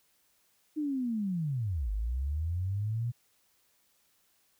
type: linear two-way sweep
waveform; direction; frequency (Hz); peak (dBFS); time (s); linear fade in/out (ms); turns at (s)
sine; down then up; 311.1 to 48.59 to 121.9; -29; 0.76-3.12; 20; 1.91
effects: white hiss -70 dBFS RMS until 4.59 s